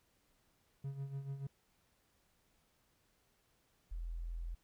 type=tone with tremolo; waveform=triangle; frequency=137.8 Hz; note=C#3; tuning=10 cents flat; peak=-36 dBFS; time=0.84-1.47 s; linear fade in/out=5 ms; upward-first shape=sine; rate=6.9 Hz; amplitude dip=65%
type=tone; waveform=sine; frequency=42.09 Hz; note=E1; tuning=37 cents sharp; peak=-39 dBFS; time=3.91-4.55 s; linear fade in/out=10 ms
effects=pink hiss -75 dBFS RMS until 4.63 s